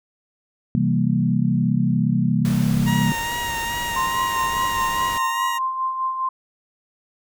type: chord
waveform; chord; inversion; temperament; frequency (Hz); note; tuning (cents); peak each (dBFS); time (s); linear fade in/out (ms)
sine; C dominant seventh; none; equal; 130.81 / 164.81 / 196 / 233.1; C3 / E3 / G3 / Bb3; 0 / 0 / 0 / 0; -22; 0.75-3.12; 0
type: noise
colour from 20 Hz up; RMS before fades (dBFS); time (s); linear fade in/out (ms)
pink; -33; 2.45-5.18; 0
type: tone with vibrato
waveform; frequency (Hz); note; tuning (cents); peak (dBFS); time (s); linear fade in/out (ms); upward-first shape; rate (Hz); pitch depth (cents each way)
20% pulse; 938; A#5; +11; -19; 2.86-5.59; 20; sine; 2.4; 27
type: tone with tremolo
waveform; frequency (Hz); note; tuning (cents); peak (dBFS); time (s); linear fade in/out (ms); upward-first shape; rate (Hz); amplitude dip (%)
sine; 1046.5; C6; 0; -19; 3.96-6.29; 5; sine; 4.9; 50
effects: none